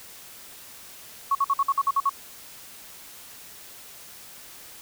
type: tone bursts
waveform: sine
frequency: 1108.7 Hz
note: C#6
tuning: in tune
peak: -18 dBFS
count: 9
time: 1.31-2.095 s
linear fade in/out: 5 ms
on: 41 ms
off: 52 ms
effects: white hiss -45 dBFS RMS until 4.81 s